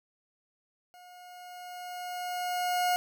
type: tone with level ramp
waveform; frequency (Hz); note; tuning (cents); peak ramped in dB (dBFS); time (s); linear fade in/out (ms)
40% pulse; 719; F#5; -50; -50 to -23; 0.94-2.96; 0
effects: none